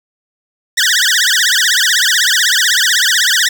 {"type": "tone with vibrato", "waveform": "15% pulse", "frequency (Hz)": 1700, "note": "G#6", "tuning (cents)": 40, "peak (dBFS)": -3, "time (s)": [0.77, 3.49], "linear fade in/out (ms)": 10, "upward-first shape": "triangle", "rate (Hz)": 16, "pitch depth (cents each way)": 290, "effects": []}